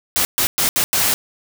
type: noise bursts at uneven times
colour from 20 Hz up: white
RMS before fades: -17 dBFS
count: 5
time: 0.16-0.25 / 0.38-0.47 / 0.58-0.69 / 0.76-0.84 / 0.93-1.14 s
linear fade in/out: 0 ms
effects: none